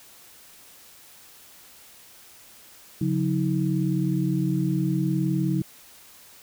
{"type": "tone cluster", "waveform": "sine", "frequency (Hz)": [141.2, 180.7, 318.3], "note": ["C#3", "F#3", "D#4"], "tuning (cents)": [32, -41, 39], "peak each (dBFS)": [-25, -25, -27], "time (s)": [3.01, 5.62], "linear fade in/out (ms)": 5, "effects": ["white hiss -50 dBFS RMS until 6.42 s"]}